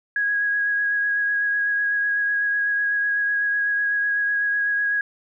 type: tone with vibrato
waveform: sine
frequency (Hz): 1654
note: G#6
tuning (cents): -8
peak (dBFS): -19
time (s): 0.16-5.01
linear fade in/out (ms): 2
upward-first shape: sine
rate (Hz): 8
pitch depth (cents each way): 15
effects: none